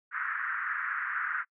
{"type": "band-pass noise", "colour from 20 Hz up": "pink", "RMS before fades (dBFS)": -33, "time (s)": [0.11, 1.45], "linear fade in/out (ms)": 50, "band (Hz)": [1300, 1800], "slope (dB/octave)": 48, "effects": ["noise-tail reverb RT60 0.1 s tail -26 dB re dry"]}